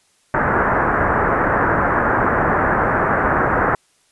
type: low-pass noise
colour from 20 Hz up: white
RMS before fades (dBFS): -17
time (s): 0.34-3.75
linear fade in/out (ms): 2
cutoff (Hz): 1700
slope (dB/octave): 48
effects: white hiss -59 dBFS RMS until 4.11 s + resampled to 24000 Hz